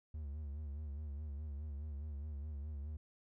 triangle tone with vibrato, 73.5 Hz, D2, 2 cents sharp, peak -39 dBFS, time 0.14-2.97 s, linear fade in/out 5 ms, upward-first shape sine, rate 4.8 Hz, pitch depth 94 cents each way, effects none

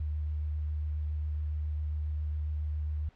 sine tone with vibrato, 75.8 Hz, D#2, 45 cents flat, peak -30 dBFS, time 0-3.09 s, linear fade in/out 5 ms, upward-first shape sine, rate 7.3 Hz, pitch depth 13 cents each way, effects pink hiss -64 dBFS RMS until 3.15 s + low-pass 3000 Hz 12 dB/octave

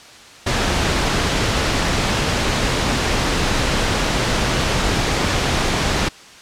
pink noise, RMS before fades -18 dBFS, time 0.46-6.09 s, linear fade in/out 10 ms, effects white hiss -41 dBFS RMS until 6.41 s + low-pass 6000 Hz 12 dB/octave

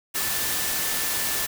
sine tone in noise, 1760 Hz, A6, in tune, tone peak -36 dBFS, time 0.14-1.47 s, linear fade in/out 20 ms, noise white, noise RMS -26 dBFS, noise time 0.14-1.47 s, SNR -13 dB, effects none

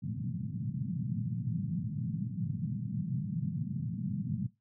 pink band-pass noise, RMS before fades -35 dBFS, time 0.02-4.47 s, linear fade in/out 10 ms, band 110 to 210 Hz, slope 48 dB/octave, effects noise-tail reverb RT60 0.2 s tail -17 dB re dry

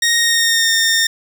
15% pulse tone with pitch glide, 1864.7 to 1824.2 Hz, A#6 to A#6, 0 to -38 cents, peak -6 dBFS, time 0.02-1.07 s, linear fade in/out 5 ms, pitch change -38 cents, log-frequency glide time 0.17-0.74 s, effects none

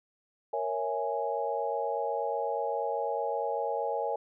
sine chord, A# half-diminished seventh, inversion none, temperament equal, 466.2 / 554.4 / 659.3 / 830.6 Hz, A#4 / C#5 / E5 / G#5, 0 / 0 / 0 / 0 cents, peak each -34 / -34 / -36 / -33 dBFS, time 0.53-4.16 s, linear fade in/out 5 ms, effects none

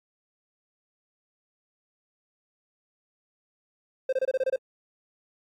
triangle tone bursts, 523 Hz, C5, 1 cent flat, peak -20 dBFS, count 8, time 4.09-4.561 s, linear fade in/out 5 ms, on 37 ms, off 25 ms, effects AAC 64 kbps

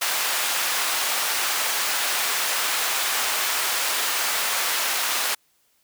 pink high-pass noise, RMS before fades -24 dBFS, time 0.01-5.35 s, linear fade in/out 10 ms, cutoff 990 Hz, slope 12 dB/octave, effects white hiss -65 dBFS RMS until 5.83 s

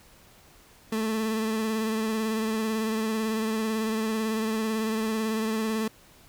30% pulse tone with vibrato, 220 Hz, A3, in tune, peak -23 dBFS, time 0.92-5.88 s, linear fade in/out 5 ms, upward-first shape triangle, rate 18 Hz, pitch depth 35 cents each way, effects pink hiss -55 dBFS RMS until 6.28 s

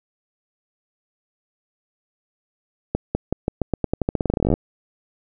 accelerating click train, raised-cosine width 2 ms, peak -6 dBFS, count 25, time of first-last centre 2.95-4.539 s, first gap 200 ms, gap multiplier 0.88, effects none

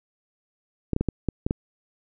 clicks, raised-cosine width 3 ms, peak -10 dBFS, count 7, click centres 0.933 / 0.964 / 1.01 / 1.087 / 1.287 / 1.465 / 1.509 s, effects none

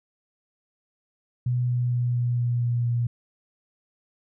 sine tone with pitch steps, 123.5 / 122.79 / 122.08 / 121.38 / 120.68 / 119.98 / 119.29 Hz, B2 / B2 / B2 / B2 / B2 / B2 / A#2, 0 / -10 / -20 / -30 / -40 / -50 / +40 cents, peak -21 dBFS, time 1.46-3.07 s, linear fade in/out 5 ms, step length 230 ms, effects none

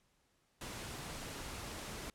pink noise, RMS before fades -45 dBFS, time 0.61-2.1 s, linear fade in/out 2 ms, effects pink hiss -75 dBFS RMS until 2.14 s + low-pass 11000 Hz 12 dB/octave

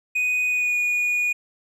triangle tone with pitch glide, 2489 to 2453 Hz, D#7 to D#7, 0 to -25 cents, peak -18 dBFS, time 0.15-1.33 s, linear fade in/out 10 ms, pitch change -25 cents, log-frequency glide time 0.46-0.76 s, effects none

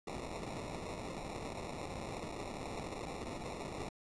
white noise with sample-and-hold, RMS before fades -43 dBFS, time 0.07-3.89 s, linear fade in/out 5 ms, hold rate 1575 Hz, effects resampled to 22050 Hz

